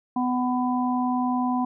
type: harmonic tone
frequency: 249.9 Hz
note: B3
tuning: 21 cents sharp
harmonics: 1 / 3 / 4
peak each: -23 / -28 / -29 dBFS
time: 0.16-1.65 s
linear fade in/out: 5 ms
effects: none